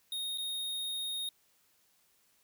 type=tone with dropouts; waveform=square; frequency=3717 Hz; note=A#7; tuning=6 cents flat; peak=-35 dBFS; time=0.12-1.29 s; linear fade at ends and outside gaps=2 ms; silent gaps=0.376-0.382 s; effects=white hiss -70 dBFS RMS until 2.43 s